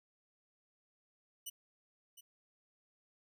10% pulse tone with echo, 2960 Hz, F#7, in tune, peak -33 dBFS, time 1.46-1.5 s, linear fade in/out 10 ms, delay 710 ms, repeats 1, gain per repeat -12 dB, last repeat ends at 2.21 s, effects none

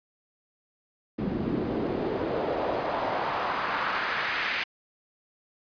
pink noise with band-pass filter sweep, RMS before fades -29 dBFS, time 1.18-4.64 s, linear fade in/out 10 ms, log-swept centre 220 to 2200 Hz, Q 1.7, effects resampled to 11025 Hz

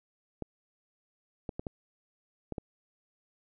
clicks, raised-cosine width 2 ms, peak -22 dBFS, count 6, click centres 0.423 / 1.492 / 1.595 / 1.668 / 2.523 / 2.582 s, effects none

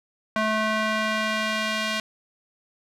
square tone with band-pass filter sweep, 217.1 Hz, A3, 23 cents flat, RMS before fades -25 dBFS, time 0.36-2 s, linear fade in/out 2 ms, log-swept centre 1300 to 2900 Hz, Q 0.91, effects none

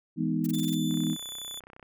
sine chord, E major seventh, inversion none, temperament equal, 164.81 / 207.7 / 246.9 / 311.1 Hz, E3 / G#3 / B3 / D#4, 0 / 0 / 0 / 0 cents, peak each -30 / -32 / -30 / -31 dBFS, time 0.16-1.17 s, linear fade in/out 50 ms
blue noise bursts, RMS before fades -40 dBFS, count 7, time 0.44-0.747 s, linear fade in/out 5 ms, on 25 ms, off 22 ms
sawtooth tone with pitch glide, 3520 to 3474 Hz, A7 to A7, 0 to -23 cents, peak -34 dBFS, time 0.53-1.6 s, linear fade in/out 10 ms, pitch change -23 cents, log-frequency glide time 0.69-1.28 s
click train, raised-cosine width 0.5 ms, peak -33 dBFS, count 30, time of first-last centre 0.91-1.828 s, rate 31.6 Hz
effects none

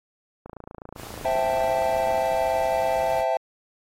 click train, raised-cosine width 1 ms, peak -24 dBFS, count 49, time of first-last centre 0.46-2.18 s, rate 27.9 Hz
pink noise, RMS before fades -41 dBFS, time 0.95-3.25 s, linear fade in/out 50 ms
triangle chord, A minor seventh, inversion first, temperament equal, 523.3 / 659.3 / 784 / 880 Hz, C5 / E5 / G5 / A5, 0 / 0 / 0 / 0 cents, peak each -26 / -22 / -25 / -27 dBFS, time 1.25-3.37 s, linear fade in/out 2 ms
effects AAC 48 kbps

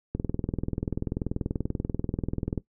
click train, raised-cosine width 3 ms, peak -15 dBFS, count 51, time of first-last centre 0.15-2.577 s, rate 20.6 Hz, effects noise-tail reverb RT60 0.1 s tail -17 dB re dry

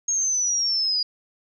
sine linear sweep, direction down, 6560 to 4853 Hz, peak -20 dBFS, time 0.08-1.03 s, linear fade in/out 5 ms, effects none

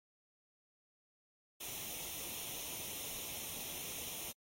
white noise with comb filter, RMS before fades -44 dBFS, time 1.6-4.32 s, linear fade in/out 10 ms, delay 0.32 ms, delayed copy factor +0.7, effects AAC 48 kbps

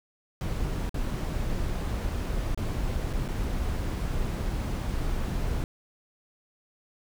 brown noise with dropouts, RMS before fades -29 dBFS, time 0.41-5.64 s, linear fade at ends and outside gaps 1 ms, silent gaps 0.894-0.943 / 2.547-2.575 / 3.13-3.134 / 3.28-3.286 s, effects none

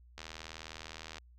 click train, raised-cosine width 0.2 ms, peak -26 dBFS, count 81, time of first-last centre 0.18-1.183 s, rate 79.8 Hz, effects added 60 Hz sine -56 dBFS peak until 1.38 s

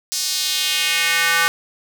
square tone with high-pass filter sweep, 167.3 Hz, E3, 26 cents sharp, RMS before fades -19 dBFS, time 0.12-1.48 s, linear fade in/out 0 ms, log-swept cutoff 5500 to 1400 Hz, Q 1.9, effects none

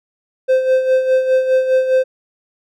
triangle tone with tremolo, 519 Hz, C5, 14 cents flat, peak -7 dBFS, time 0.48-2.04 s, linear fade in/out 20 ms, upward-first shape sine, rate 4.9 Hz, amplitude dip 60%, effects none

